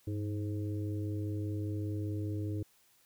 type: harmonic tone with a mistuned harmonic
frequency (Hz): 105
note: G#2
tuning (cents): +19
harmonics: 1 / 3 / 4 / 5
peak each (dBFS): -34 / -39 / -46 / -52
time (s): 0.07-2.63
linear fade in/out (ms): 5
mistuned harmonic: 1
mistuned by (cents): -70
effects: white hiss -67 dBFS RMS until 3.05 s